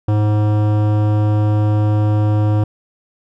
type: tone with hard clipping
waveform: sine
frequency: 105.5 Hz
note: G#2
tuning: 28 cents sharp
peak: -14 dBFS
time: 0.08-2.64 s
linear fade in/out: 5 ms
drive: 16 dB
effects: none